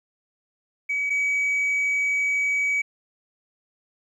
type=tone pair in turn; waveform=sine; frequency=2273 / 2273 Hz; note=C#7 / C#7; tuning=+43 / +43 cents; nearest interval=unison; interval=0 cents; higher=neither; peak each=-21 / -18 dBFS; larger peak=second; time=0.89-1.1 / 1.1-2.82 s; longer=second; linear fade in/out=10 ms; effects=tanh soft clip ceiling -19 dBFS + 10-bit